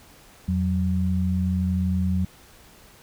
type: tone pair together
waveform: sine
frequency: 85.86 / 185 Hz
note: F2 / F#3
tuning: -29 / 0 cents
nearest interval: octave + minor second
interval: 1329 cents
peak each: -23 dBFS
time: 0.48-2.25 s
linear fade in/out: 5 ms
effects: pink hiss -51 dBFS RMS until 3.02 s